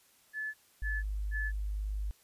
sine tone bursts, 1729 Hz, A6, 31 cents flat, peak -34 dBFS, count 3, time 0.33-1.52 s, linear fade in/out 50 ms, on 210 ms, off 280 ms
sine tone, 51.2 Hz, G#1, 24 cents flat, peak -32 dBFS, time 0.82-2.11 s, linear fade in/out 0 ms
effects white hiss -65 dBFS RMS until 2.23 s + resampled to 32000 Hz

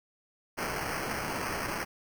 blue noise with sample-and-hold, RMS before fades -34 dBFS, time 0.57-1.85 s, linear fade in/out 20 ms, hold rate 3675 Hz, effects none

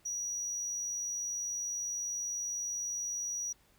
triangle tone, 5800 Hz, F#8, 35 cents flat, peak -33 dBFS, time 0.05-3.53 s, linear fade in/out 10 ms, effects pink hiss -67 dBFS RMS until 3.78 s

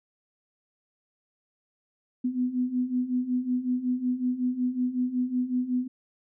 sine beating tone pair, 246.9 / 252.3 Hz, B3 / B3, 0 / +37 cents, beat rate 5.4 Hz, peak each -30 / -26 dBFS, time 2.24-5.88 s, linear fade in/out 10 ms, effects none

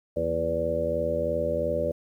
harmonic tone with a mistuned harmonic, 82.9 Hz, E2, 10 cents sharp, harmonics 1 / 2 / 3 / 4 / 5 / 6 / 7, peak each -35 / -37 / -37 / -36 / -37 / -29 / -27 dBFS, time 0.16-1.92 s, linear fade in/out 10 ms, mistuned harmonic 3, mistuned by -72 cents, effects 10-bit

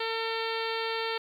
harmonic tone, 451.7 Hz, A4, 45 cents sharp, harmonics 1 / 2 / 3 / 4 / 5 / 6 / 7 / 8 / 9 / 10, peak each -33 / -36 / -38 / -39 / -40 / -41 / -41 / -42 / -43 / -43 dBFS, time 0-1.18 s, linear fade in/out 5 ms, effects 10-bit

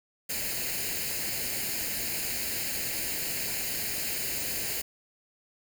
white noise with comb filter, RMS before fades -32 dBFS, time 0.29-4.82 s, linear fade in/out 10 ms, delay 0.43 ms, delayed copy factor +0.7, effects none

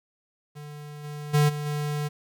square tone with level steps, 148 Hz, D3, 14 cents sharp, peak -39 / -35 / -18 / -30 / -27 dBFS, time 0.55-2.09 s, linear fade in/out 20 ms, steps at 1.03 / 1.33 / 1.48 / 1.65 s, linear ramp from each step 20 ms, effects 10-bit

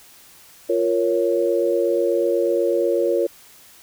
sine chord, Bb minor, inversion second, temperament equal, 349.2 / 466.2 / 554.4 Hz, F4 / Bb4 / Db5, 0 / 0 / 0 cents, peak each -21 dBFS, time 0.69-3.27 s, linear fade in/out 10 ms, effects white hiss -48 dBFS RMS until 3.82 s

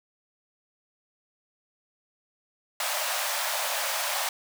pink high-pass noise, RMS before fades -29 dBFS, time 2.8-4.29 s, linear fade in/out 2 ms, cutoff 550 Hz, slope 96 dB/octave, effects none

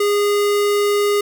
square tone, 410.2 Hz, G#4, 21 cents flat, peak -15 dBFS, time 0-1.21 s, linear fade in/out 5 ms, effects none

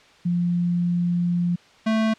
sine / square tone pair in turn, 174.61 / 220.5 Hz, F3 / A3, 0 / +4 cents, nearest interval major third, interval 404 cents, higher second, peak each -19 dBFS, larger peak neither, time 0.25-1.56 / 1.86-2.14 s, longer first, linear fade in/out 10 ms, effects white hiss -52 dBFS RMS until 2.18 s + low-pass 4000 Hz 12 dB/octave

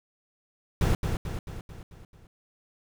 brown noise with echo, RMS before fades -23 dBFS, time 0.81-0.95 s, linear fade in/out 2 ms, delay 220 ms, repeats 6, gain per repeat -5 dB, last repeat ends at 2.27 s, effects none

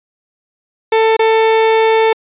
30% pulse tone with dropouts, 444.9 Hz, A4, 19 cents sharp, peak -6 dBFS, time 0.92-2.13 s, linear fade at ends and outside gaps 5 ms, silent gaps 1.167-1.192 s, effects resampled to 8000 Hz

